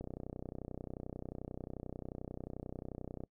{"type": "click train", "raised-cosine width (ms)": 2, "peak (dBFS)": -29, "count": 102, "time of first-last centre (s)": [0.01, 3.237], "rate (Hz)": 31.3, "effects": ["noise-tail reverb RT60 0.1 s tail -24 dB re dry"]}